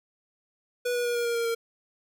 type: tone with pitch steps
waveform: square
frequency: 489.1 / 484.3 / 479.6 / 474.9 / 470.3 / 465.7 / 461.1 Hz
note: B4 / B4 / A#4 / A#4 / A#4 / A#4 / A#4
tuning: -17 / -34 / +49 / +32 / +15 / -2 / -19 cents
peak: -26 dBFS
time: 0.85-1.55 s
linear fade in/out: 10 ms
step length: 100 ms
effects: none